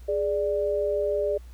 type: tone pair together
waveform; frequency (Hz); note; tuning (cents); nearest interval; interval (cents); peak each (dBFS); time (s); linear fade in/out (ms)
sine; 414.6 / 588.2; G#4 / D5; -3 / +3; tritone; 606; -26 / -25; 0.08-1.38; 10
effects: added 60 Hz sine -41 dBFS peak until 1.53 s + pink hiss -59 dBFS RMS until 1.53 s